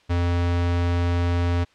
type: tone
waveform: square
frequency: 87 Hz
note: F2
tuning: 6 cents flat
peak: -20 dBFS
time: 0.09-1.65 s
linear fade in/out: 20 ms
effects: white hiss -58 dBFS RMS until 1.74 s + low-pass 4000 Hz 12 dB/octave